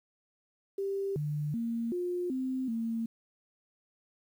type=tone with pitch steps; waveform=sine; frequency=393.5 / 148.6 / 231.4 / 355.9 / 259.8 / 227.9 Hz; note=G4 / D3 / A#3 / F4 / C4 / A#3; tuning=+7 / +21 / -13 / +33 / -12 / -39 cents; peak=-30 dBFS; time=0.78-3.06 s; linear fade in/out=5 ms; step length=380 ms; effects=10-bit